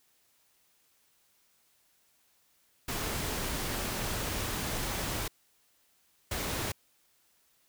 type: noise bursts at uneven times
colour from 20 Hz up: pink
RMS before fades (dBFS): -34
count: 2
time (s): 2.88-5.28 / 6.31-6.72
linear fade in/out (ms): 5
effects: white hiss -69 dBFS RMS until 7.68 s